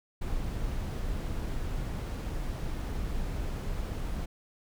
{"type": "noise", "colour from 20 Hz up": "brown", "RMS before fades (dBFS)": -33, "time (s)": [0.21, 4.26], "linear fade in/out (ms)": 10, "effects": []}